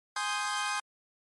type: chord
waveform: sawtooth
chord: Ab major seventh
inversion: none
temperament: equal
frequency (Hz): 830.6 / 1046.5 / 1244.5 / 1568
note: Ab5 / C6 / Eb6 / G6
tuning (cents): 0 / 0 / 0 / 0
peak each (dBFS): -32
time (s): 0.16-0.8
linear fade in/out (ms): 5
effects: MP3 48 kbps

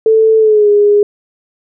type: tone with pitch glide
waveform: sine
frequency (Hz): 441.9 to 412.3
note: A4 to G#4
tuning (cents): +7 to -13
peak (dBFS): -5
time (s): 0.06-1.03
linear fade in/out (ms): 2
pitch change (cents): -120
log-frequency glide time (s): 0.38-0.69
effects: none

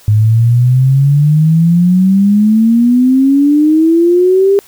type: exponential sweep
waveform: sine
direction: up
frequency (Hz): 104.5 to 402.9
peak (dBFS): -5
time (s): 0.08-4.59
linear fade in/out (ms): 0
effects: white hiss -42 dBFS RMS until 4.67 s

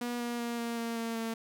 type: tone with pitch steps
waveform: sawtooth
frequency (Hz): 241.2 / 238.7 / 236.2 / 233.8 / 231.4 / 229 / 226.6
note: B3 / A#3 / A#3 / A#3 / A#3 / A#3 / A#3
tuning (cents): -41 / +41 / +23 / +5 / -13 / -31 / -49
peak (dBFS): -29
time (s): 0.01-1.34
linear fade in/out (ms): 5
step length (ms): 190
effects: none

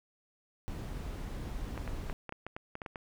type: noise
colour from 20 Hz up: brown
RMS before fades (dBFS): -39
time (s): 0.68-2.13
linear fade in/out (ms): 0
type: clicks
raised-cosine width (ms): 0.5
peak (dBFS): -25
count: 11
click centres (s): 1.777 / 1.877 / 2.098 / 2.293 / 2.324 / 2.466 / 2.565 / 2.754 / 2.818 / 2.862 / 2.958
effects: none

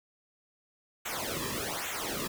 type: noise with flanger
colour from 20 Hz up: pink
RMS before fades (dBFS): -35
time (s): 1.05-2.28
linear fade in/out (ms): 10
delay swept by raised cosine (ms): 0.2 to 1.4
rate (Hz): 1.2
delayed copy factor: -0.9
effects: none

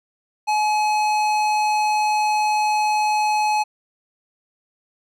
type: tone with tanh clipping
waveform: sine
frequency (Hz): 849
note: G#5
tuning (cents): +38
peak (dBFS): -19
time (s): 0.47-3.64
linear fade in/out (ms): 20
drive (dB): 17
effects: none

